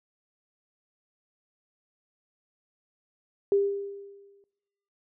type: tone with exponential decay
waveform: sine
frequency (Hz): 399.6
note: G4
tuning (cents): +33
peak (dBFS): -18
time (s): 3.52-4.44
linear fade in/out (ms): 1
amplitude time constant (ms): 200
effects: noise-tail reverb RT60 1.0 s tail -19 dB re dry